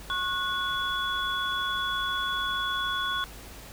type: tone cluster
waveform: sine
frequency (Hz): 1093 / 1466 / 3403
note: C#6 / F#6 / G#7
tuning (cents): -25 / -16 / +41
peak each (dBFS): -31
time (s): 0.1-3.24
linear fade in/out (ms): 0
effects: added 50 Hz sine -47 dBFS peak until 3.72 s + pink hiss -46 dBFS RMS until 3.72 s